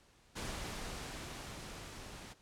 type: noise with level ramp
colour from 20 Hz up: pink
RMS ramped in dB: -41 to -50 dBFS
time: 0.35-2.34 s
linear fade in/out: 20 ms
effects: pink hiss -66 dBFS RMS until 2.41 s + low-pass 9000 Hz 12 dB/octave